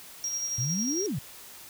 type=tone with tremolo; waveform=triangle; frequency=5640 Hz; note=F8; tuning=16 cents sharp; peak=-27 dBFS; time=0.24-1.06 s; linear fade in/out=0 ms; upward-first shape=square; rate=11 Hz; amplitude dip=30%
type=exponential two-way sweep; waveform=sine; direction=up then down; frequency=113.5 to 439.7 to 113.5 Hz; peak=-28 dBFS; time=0.58-1.19 s; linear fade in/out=5 ms; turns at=1.06 s
effects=white hiss -47 dBFS RMS until 1.69 s